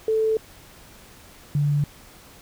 sine tone pair in turn, 440 / 145.4 Hz, A4 / D3, 0 / -17 cents, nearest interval octave + perfect fifth, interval 1917 cents, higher first, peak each -18 dBFS, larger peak neither, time 0.08-0.37 / 1.55-1.84 s, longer neither, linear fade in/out 2 ms, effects pink hiss -48 dBFS RMS until 2.41 s

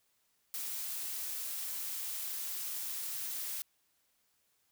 blue noise, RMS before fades -39 dBFS, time 0.54-3.62 s, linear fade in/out 0 ms, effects white hiss -75 dBFS RMS until 4.71 s

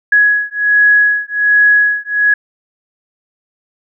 sine beating tone pair, 1674 / 1675.3 Hz, G#6 / G#6, +13 / +15 cents, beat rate 1.3 Hz, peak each -11 dBFS, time 0.12-2.34 s, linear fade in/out 5 ms, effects none

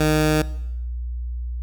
15% pulse tone, 153.9 Hz, D#3, 19 cents flat, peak -10 dBFS, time 0-0.42 s, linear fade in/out 5 ms, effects noise-tail reverb RT60 0.8 s tail -18 dB re dry + added 60 Hz sine -25 dBFS peak until 1.62 s

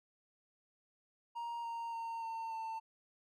triangle tone with pitch steps, 938 / 927.2 / 916.6 / 906 / 895.6 Hz, A#5 / A#5 / A#5 / A#5 / A5, +11 / -10 / -29 / -50 / +30 cents, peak -37 dBFS, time 1.35-2.8 s, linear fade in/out 20 ms, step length 290 ms, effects none

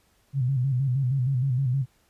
sine tone with vibrato, 130.81 Hz, C3, in tune, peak -21 dBFS, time 0.33-1.86 s, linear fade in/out 50 ms, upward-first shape square, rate 6.4 Hz, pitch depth 88 cents each way, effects pink hiss -65 dBFS RMS until 2.09 s + resampled to 32000 Hz

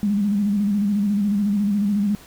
sine tone with vibrato, 203.9 Hz, G#3, 32 cents flat, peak -17 dBFS, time 0.03-2.15 s, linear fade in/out 0 ms, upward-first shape square, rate 14 Hz, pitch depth 49 cents each way, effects pink hiss -46 dBFS RMS until 2.26 s

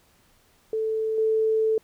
sine tone with level steps, 440 Hz, A4, in tune, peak -23 / -19 dBFS, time 0.73-1.78 s, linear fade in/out 2 ms, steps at 1.18 s, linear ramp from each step 2 ms, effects pink hiss -61 dBFS RMS until 1.83 s

